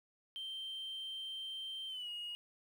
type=tone with pitch glide; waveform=sine; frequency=3136 to 2876 Hz; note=G7 to F#7; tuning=0 to -50 cents; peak=-39 dBFS; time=0.36-2.35 s; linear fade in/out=0 ms; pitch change=-150 cents; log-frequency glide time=1.88-2.09 s; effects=tanh soft clip ceiling -39 dBFS + 11-bit